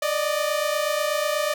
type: tone pair together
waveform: sawtooth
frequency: 584.8 / 613 Hz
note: D5 / D#5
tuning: -7 / -26 cents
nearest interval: minor second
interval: 81 cents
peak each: -21 dBFS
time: 0.02-1.54 s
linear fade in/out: 5 ms
effects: none